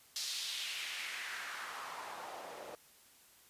white noise with band-pass filter sweep, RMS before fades -43 dBFS, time 0.16-2.75 s, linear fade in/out 0 ms, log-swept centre 4800 to 510 Hz, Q 2.1, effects white hiss -63 dBFS RMS until 3.49 s + resampled to 32000 Hz

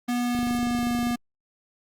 square tone with pitch glide, 243.2 to 240.1 Hz, B3 to B3, -26 to -49 cents, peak -24 dBFS, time 0.08-1.16 s, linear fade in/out 10 ms, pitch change -23 cents, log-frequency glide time 0.2-0.92 s
click train, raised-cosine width 3 ms, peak -23 dBFS, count 20, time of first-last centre 0.35-1.11 s, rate 25 Hz
effects Opus 24 kbps

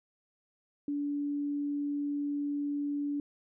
sine tone, 288.3 Hz, D4, 32 cents flat, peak -30 dBFS, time 0.88-3.2 s, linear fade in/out 2 ms, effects none

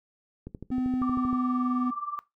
click train, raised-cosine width 3 ms, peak -25 dBFS, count 12, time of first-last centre 0.47-1.329 s, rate 12.8 Hz
triangle tone with pitch glide, 254.5 to 250.6 Hz, C4 to B3, -48 to +25 cents, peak -23 dBFS, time 0.71-1.91 s, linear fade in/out 10 ms, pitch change -27 cents, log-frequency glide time 1.05-1.62 s
sine tone with tremolo, 1174.7 Hz, D6, in tune, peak -27 dBFS, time 1.02-2.19 s, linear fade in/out 0 ms, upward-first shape triangle, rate 19 Hz, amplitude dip 90%
effects noise-tail reverb RT60 0.2 s tail -19 dB re dry

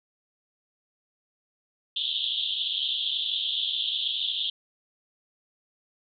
pink band-pass noise, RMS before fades -29 dBFS, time 1.96-4.5 s, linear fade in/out 5 ms, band 3100 to 3700 Hz, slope 96 dB/octave, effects none

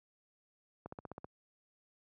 click train, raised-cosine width 1 ms, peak -30 dBFS, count 7, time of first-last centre 0.86-1.245 s, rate 15.6 Hz, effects high-pass 80 Hz 12 dB/octave

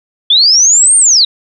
sine linear two-way sweep, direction up then down, 3357 to 8940 to 3726 Hz, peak -4 dBFS, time 0.3-1.25 s, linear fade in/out 5 ms, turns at 0.97 s, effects none

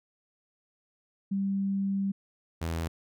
sine / sawtooth tone pair in turn, 196.2 / 82.49 Hz, G3 / E2, +2 / +2 cents, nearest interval octave + minor third, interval 1500 cents, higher first, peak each -26 dBFS, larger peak neither, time 1.31-2.12 / 2.61-2.88 s, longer first, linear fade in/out 10 ms, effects none

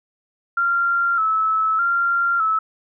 sine tone with vibrato, 1343 Hz, E6, 32 cents sharp, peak -16 dBFS, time 0.57-2.59 s, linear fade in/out 5 ms, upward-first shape square, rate 0.82 Hz, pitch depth 53 cents each way, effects none

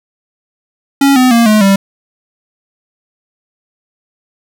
square tone with pitch steps, 277.2 / 254.2 / 233.1 / 213.8 / 196.01 Hz, C#4 / C4 / A#3 / A3 / G3, 0 / -50 / 0 / -49 / 0 cents, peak -6 dBFS, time 1.01-1.76 s, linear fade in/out 5 ms, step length 150 ms, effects none

